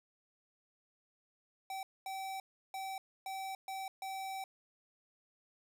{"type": "tone bursts at uneven times", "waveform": "square", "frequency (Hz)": 770, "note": "G5", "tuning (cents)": -31, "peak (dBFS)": -40, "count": 6, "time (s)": [[1.7, 1.83], [2.06, 2.4], [2.74, 2.98], [3.26, 3.55], [3.68, 3.88], [4.02, 4.44]], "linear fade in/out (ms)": 2, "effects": []}